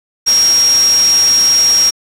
sine tone in noise, 5600 Hz, F8, 4 cents sharp, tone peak -7 dBFS, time 0.26-1.91 s, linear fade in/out 20 ms, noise white, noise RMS -19 dBFS, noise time 0.26-1.91 s, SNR +9 dB, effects low-pass 11000 Hz 12 dB/octave

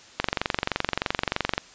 click train, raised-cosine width 0.3 ms, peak -6 dBFS, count 33, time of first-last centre 0.2-1.579 s, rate 23.2 Hz, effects white hiss -49 dBFS RMS until 1.74 s + resampled to 16000 Hz

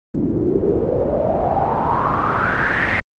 pink noise with low-pass filter sweep, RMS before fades -17 dBFS, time 0.14-3 s, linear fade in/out 2 ms, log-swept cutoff 280 to 2100 Hz, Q 5.9, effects high-pass 80 Hz 12 dB/octave + Opus 24 kbps

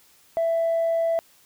triangle tone with tanh clipping, 663 Hz, E5, 10 cents sharp, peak -20 dBFS, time 0.37-1.19 s, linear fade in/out 0 ms, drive 5 dB, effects white hiss -57 dBFS RMS until 1.45 s

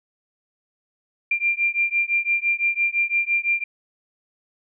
sine beating tone pair, 2379 / 2384.9 Hz, D7 / D7, +22 / +26 cents, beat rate 5.9 Hz, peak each -22 dBFS, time 1.31-3.64 s, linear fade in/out 5 ms, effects none

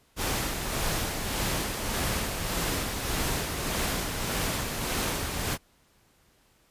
pink noise with tremolo, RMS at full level -28 dBFS, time 0.16-5.58 s, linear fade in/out 50 ms, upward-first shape sine, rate 1.7 Hz, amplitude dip 40%, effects pink hiss -64 dBFS RMS until 6.7 s + resampled to 32000 Hz

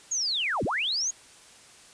sine linear two-way sweep, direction down then up, 6800 to 59 to 6800 Hz, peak -25 dBFS, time 0.11-1.11 s, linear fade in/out 10 ms, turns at 0.64 s, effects white hiss -52 dBFS RMS until 1.93 s + resampled to 22050 Hz

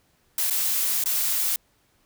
blue noise with dropouts, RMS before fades -24 dBFS, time 0.38-1.56 s, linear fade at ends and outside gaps 2 ms, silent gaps 0.5-0.507 / 1.039-1.058 s, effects pink hiss -65 dBFS RMS until 2.05 s

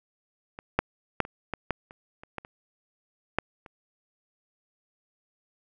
clicks, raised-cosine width 0.5 ms, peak -24 / -6 / -6 / -25 / -15 / -11 / -30 / -29 / -18 / -29 / -8 / -30 dBFS, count 12, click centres 0.589 / 0.79 / 1.203 / 1.251 / 1.537 / 1.707 / 1.909 / 2.235 / 2.383 / 2.449 / 3.386 / 3.662 s, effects none

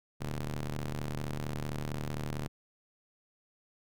sawtooth ring-modulated tone, 75.4 Hz, D2, 46 cents sharp, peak -27 dBFS, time 0.2-2.48 s, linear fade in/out 20 ms, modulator 59.8 Hz, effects none

